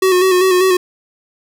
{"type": "tone with vibrato", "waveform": "square", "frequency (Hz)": 370, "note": "F#4", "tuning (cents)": 0, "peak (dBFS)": -10, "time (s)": [0.02, 0.77], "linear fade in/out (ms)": 5, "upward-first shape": "square", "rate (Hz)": 5.1, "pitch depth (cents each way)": 36, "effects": []}